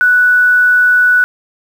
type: tone with quantisation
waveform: sine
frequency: 1480 Hz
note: F#6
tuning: in tune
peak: -6 dBFS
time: 0.01-1.24 s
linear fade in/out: 0 ms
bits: 6
effects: none